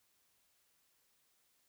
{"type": "silence", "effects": ["white hiss -75 dBFS RMS until 1.68 s"]}